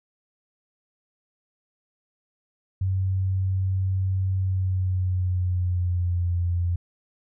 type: tone with pitch glide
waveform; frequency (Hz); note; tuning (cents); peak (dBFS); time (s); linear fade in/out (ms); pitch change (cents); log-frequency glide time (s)
sine; 94.7 to 87.34; F#2 to F2; +41 to +1; -21; 2.81-6.76; 5; -140; 4.36-6.34
effects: none